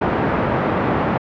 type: band-pass noise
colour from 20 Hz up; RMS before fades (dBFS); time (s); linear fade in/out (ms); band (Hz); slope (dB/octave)
pink; -19; 0.01-1.18; 10; 130 to 1400; 12
effects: low-pass 3000 Hz 12 dB/octave